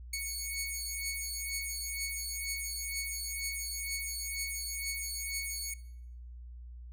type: beating tone pair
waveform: 10% pulse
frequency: 2217 / 2219.1 Hz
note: C#7 / C#7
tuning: 0 / +1 cents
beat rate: 2.1 Hz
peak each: -29 dBFS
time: 0.13-5.74 s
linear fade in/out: 5 ms
effects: noise-tail reverb RT60 0.8 s tail -20 dB re dry + added 60 Hz sine -44 dBFS peak until 6.92 s